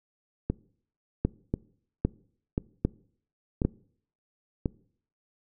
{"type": "two click trains", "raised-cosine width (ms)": 3, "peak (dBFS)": [-13, -10], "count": [5, 4], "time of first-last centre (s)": [[0.5, 4.658], [1.25, 3.65]], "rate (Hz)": [0.962, 1.25], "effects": ["noise-tail reverb RT60 0.6 s tail -23 dB re dry"]}